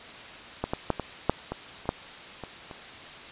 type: clicks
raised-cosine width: 1 ms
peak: -13 / -13 / -9 / -16 / -6 / -17 / -28 / -10 / -22 / -26 dBFS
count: 10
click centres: 0.64 / 0.735 / 0.903 / 0.997 / 1.296 / 1.52 / 1.856 / 1.891 / 2.437 / 2.712 s
effects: white hiss -43 dBFS RMS until 3.31 s + resampled to 8000 Hz

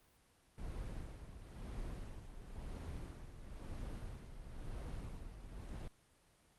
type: noise with tremolo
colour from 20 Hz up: brown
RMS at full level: -44 dBFS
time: 0.58-5.88 s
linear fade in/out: 2 ms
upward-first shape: sine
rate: 0.99 Hz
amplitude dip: 60%
effects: pink hiss -70 dBFS RMS until 6.58 s + Opus 32 kbps

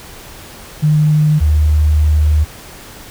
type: tone pair in turn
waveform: sine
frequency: 152.1 / 76.05 Hz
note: D#3 / D#2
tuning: -39 / -39 cents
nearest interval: octave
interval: 1200 cents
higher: first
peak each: -8 dBFS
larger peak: neither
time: 0.82-1.4 / 1.4-2.45 s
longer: second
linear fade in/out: 20 ms
effects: pink hiss -35 dBFS RMS until 3.1 s

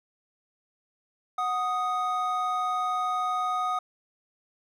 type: tone pair together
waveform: triangle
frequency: 736.1 / 1244.5 Hz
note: F#5 / D#6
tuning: -9 / 0 cents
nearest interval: major sixth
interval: 909 cents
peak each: -28 / -25 dBFS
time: 1.38-3.79 s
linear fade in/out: 5 ms
effects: none

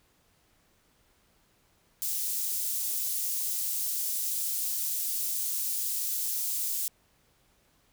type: high-pass noise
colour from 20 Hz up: white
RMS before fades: -31 dBFS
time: 2.02-6.88 s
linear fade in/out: 0 ms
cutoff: 6600 Hz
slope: 12 dB/octave
effects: pink hiss -67 dBFS RMS until 7.92 s

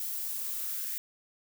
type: noise with high-pass filter sweep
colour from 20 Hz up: violet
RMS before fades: -35 dBFS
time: 0-0.98 s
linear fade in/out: 0 ms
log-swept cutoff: 590 to 1800 Hz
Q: 3
effects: none

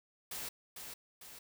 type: noise with echo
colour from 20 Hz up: white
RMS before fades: -42 dBFS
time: 0.31-0.49 s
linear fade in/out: 5 ms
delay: 450 ms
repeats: 2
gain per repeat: -5 dB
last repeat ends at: 1.39 s
effects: none

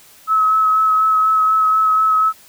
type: tone with vibrato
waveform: sine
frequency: 1288 Hz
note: E6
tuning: 41 cents flat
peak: -11 dBFS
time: 0.27-2.33 s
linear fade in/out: 50 ms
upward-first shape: sine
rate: 4.1 Hz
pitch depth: 16 cents each way
effects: white hiss -46 dBFS RMS until 2.48 s

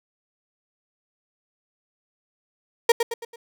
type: tone with echo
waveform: 35% pulse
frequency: 466.2 Hz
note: A#4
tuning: in tune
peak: -10 dBFS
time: 2.89-2.92 s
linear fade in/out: 5 ms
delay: 110 ms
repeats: 4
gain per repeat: -7 dB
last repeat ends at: 3.36 s
effects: none

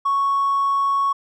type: tone with hard clipping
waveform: sine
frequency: 1108.7 Hz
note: C#6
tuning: in tune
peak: -17 dBFS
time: 0.05-1.13 s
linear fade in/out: 10 ms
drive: 1 dB
effects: none

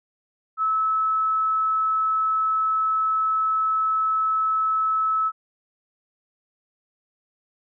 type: tone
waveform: sine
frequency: 1300 Hz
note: E6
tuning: 24 cents flat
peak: -19 dBFS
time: 0.57-5.32 s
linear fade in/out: 50 ms
effects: none

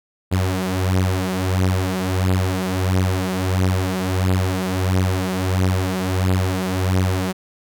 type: beating tone pair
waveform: sawtooth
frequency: 92.5 / 94 Hz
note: F#2 / F#2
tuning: 0 / +28 cents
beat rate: 1.5 Hz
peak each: -16 / -17 dBFS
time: 0.31-7.33 s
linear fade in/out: 20 ms
effects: none

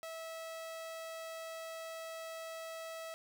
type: tone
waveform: sawtooth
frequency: 651 Hz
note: E5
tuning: 22 cents flat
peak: -39 dBFS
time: 0.03-3.14 s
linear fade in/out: 0 ms
effects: 11-bit

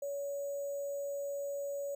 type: tone with sample-and-hold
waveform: sine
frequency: 564 Hz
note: C#5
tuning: 30 cents sharp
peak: -35 dBFS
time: 0.02-1.95 s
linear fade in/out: 5 ms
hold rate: 7350 Hz
effects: none

